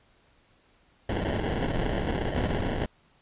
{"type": "noise with sample-and-hold", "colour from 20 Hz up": "pink", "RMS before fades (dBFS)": -28, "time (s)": [1.09, 2.86], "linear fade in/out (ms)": 5, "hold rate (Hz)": 1225, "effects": ["pink hiss -63 dBFS RMS until 3.21 s", "resampled to 8000 Hz"]}